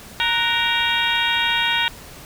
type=harmonic tone with a mistuned harmonic; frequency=466.2 Hz; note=A#4; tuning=in tune; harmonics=2 / 3 / 4 / 5 / 6 / 7 / 8; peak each=-25 / -25 / -25 / -25 / -25 / -25 / -25 dBFS; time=0.2-1.88 s; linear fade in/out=0 ms; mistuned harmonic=3; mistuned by=+100 cents; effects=pink hiss -40 dBFS RMS until 2.25 s